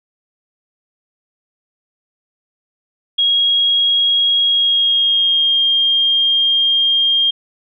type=tone with pitch glide; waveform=sine; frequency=3290 to 3215 Hz; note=G#7 to G7; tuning=-17 to +43 cents; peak=-11 dBFS; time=3.18-7.31 s; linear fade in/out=10 ms; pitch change=-40 cents; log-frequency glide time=4.44-5.64 s; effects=none